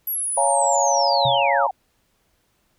sine linear sweep, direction down, 11770 to 700 Hz, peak -22 dBFS, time 0.07-1.71 s, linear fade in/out 5 ms
sine chord, Bb minor seventh, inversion first, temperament just, 559.4 / 699.2 / 839.1 / 932.3 Hz, Db5 / F5 / Ab5 / Bb5, +16 / +2 / +18 / 0 cents, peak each -22 dBFS, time 0.37-1.67 s, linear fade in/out 5 ms
sine tone with exponential decay, 130.81 Hz, C3, in tune, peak -21 dBFS, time 1.25-1.46 s, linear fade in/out 5 ms, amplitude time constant 44 ms
effects pink hiss -66 dBFS RMS until 2.78 s

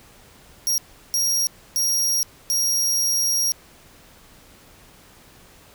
sawtooth tone bursts at uneven times, 5630 Hz, F8, 13 cents sharp, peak -16 dBFS, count 4, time 0.67-0.78 / 1.14-1.47 / 1.76-2.23 / 2.5-3.52 s, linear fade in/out 0 ms, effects pink hiss -50 dBFS RMS until 5.74 s

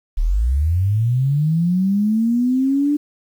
sine linear sweep, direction up, 32.7 to 296.7 Hz, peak -14 dBFS, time 0.17-2.97 s, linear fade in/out 10 ms, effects 8-bit

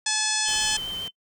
harmonic tone, 860 Hz, A5, 40 cents flat, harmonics 1 / 2 / 3 / 4 / 5 / 6 / 7 / 8 / 9 / 10, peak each -34 / -30 / -34 / -31 / -33 / -29 / -30 / -33 / -34 / -31 dBFS, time 0.06-0.77 s, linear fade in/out 5 ms
sine tone with vibrato, 3097 Hz, G7, 22 cents flat, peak -29 dBFS, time 0.44-1.11 s, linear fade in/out 50 ms, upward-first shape sine, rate 7.1 Hz, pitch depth 16 cents each way
pink noise, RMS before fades -41 dBFS, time 0.48-1.08 s, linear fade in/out 0 ms
effects noise-tail reverb RT60 0.1 s tail -25 dB re dry

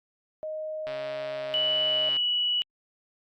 sine tone, 622.3 Hz, D#5, in tune, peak -31 dBFS, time 0.43-2.09 s, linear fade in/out 0 ms
click train, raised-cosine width 0.3 ms, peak -24 dBFS, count 180, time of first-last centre 0.87-2.167 s, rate 138 Hz
sine tone with pitch glide, 2960 to 2941 Hz, F#7 to F#7, 0 to -11 cents, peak -23 dBFS, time 1.54-2.62 s, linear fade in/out 0 ms, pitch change -11 cents, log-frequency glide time 1.84-2.21 s
effects Opus 48 kbps

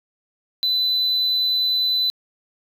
sine tone, 4005 Hz, B7, 23 cents sharp, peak -15 dBFS, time 0.63-2.1 s, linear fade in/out 0 ms, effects tanh soft clip ceiling -16 dBFS + 9-bit

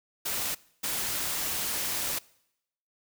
white noise bursts at uneven times, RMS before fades -31 dBFS, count 2, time 0.25-0.55 / 0.83-2.19 s, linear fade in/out 10 ms, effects noise-tail reverb RT60 0.8 s tail -23 dB re dry

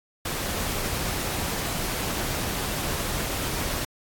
pink noise, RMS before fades -29 dBFS, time 0.25-3.85 s, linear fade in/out 5 ms, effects AAC 64 kbps

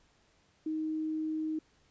sine tone, 313.3 Hz, D#4, 12 cents sharp, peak -31 dBFS, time 0.66-1.59 s, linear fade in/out 5 ms, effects pink hiss -68 dBFS RMS until 1.9 s + resampled to 16000 Hz

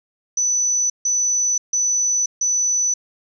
sine tone bursts, 5980 Hz, F#8, 17 cents sharp, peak -16 dBFS, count 4, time 0.37-2.94 s, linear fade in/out 5 ms, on 530 ms, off 150 ms, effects none

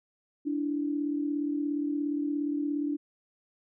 sine tone pair together, 290.9 / 328 Hz, D4 / E4, -16 / -9 cents, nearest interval major second, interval 207 cents, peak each -28 / -35 dBFS, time 0.45-2.97 s, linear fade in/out 20 ms, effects none

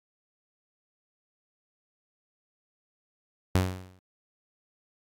sawtooth tone with exponential decay, 92.5 Hz, F#2, in tune, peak -15 dBFS, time 3.55-3.99 s, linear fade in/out 0 ms, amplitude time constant 94 ms, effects AAC 64 kbps

